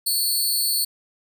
15% pulse tone with amplitude modulation, 4419 Hz, C#8, 6 cents flat, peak -10 dBFS, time 0.06-0.85 s, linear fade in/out 10 ms, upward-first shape sine, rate 290 Hz, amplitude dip 70%, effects none

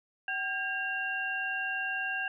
sine tone cluster, 763 / 1612 / 2762 Hz, G5 / G6 / F7, -47 / +48 / -20 cents, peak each -39 / -32 / -36 dBFS, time 0.28-2.28 s, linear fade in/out 2 ms, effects none

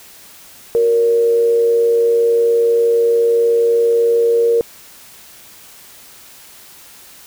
sine tone with frequency modulation, 466.2 Hz, A#4, in tune, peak -10 dBFS, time 0.75-4.61 s, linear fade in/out 0 ms, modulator 103 Hz, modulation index 0.27, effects white hiss -41 dBFS RMS until 7.26 s

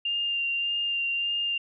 sine tone with vibrato, 2794 Hz, F7, in tune, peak -25 dBFS, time 0.05-1.58 s, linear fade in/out 5 ms, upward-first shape sine, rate 1.7 Hz, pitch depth 15 cents each way, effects none

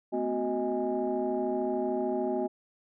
sine tone cluster, 222.5 / 255.9 / 371.3 / 627 / 824 Hz, A3 / C4 / F#4 / D#5 / G#5, +20 / -38 / +6 / +13 / -14 cents, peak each -37 / -33 / -30 / -33 / -36 dBFS, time 0.12-2.48 s, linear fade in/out 20 ms, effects tanh soft clip ceiling -18 dBFS

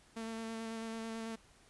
sawtooth tone with vibrato, 225.2 Hz, A3, 40 cents sharp, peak -36 dBFS, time 0.16-1.36 s, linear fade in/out 10 ms, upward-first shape square, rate 9.1 Hz, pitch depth 12 cents each way, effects pink hiss -64 dBFS RMS until 1.69 s + resampled to 24000 Hz

